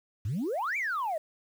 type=exponential two-way sweep; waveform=sine; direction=up then down; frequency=89.4 to 2400 to 597 Hz; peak=-27 dBFS; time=0.25-1.18 s; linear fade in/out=5 ms; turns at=0.77 s; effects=tanh soft clip ceiling -25 dBFS + 9-bit